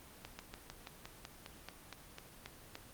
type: slowing click train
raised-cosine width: 0.2 ms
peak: -27 dBFS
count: 13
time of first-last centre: 0.25-2.754 s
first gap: 140 ms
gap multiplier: 1.07
effects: pink hiss -56 dBFS RMS until 2.93 s + Opus 24 kbps